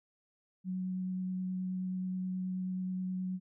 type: tone with vibrato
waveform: sine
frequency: 185 Hz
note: F#3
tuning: in tune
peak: -33 dBFS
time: 0.64-3.4 s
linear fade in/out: 50 ms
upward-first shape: sine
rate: 9.4 Hz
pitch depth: 8 cents each way
effects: none